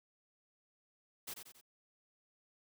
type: noise with echo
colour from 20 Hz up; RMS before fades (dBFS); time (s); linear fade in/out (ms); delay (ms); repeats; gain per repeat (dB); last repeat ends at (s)
white; -44; 1.27-1.34; 10; 91; 3; -6; 1.613
effects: none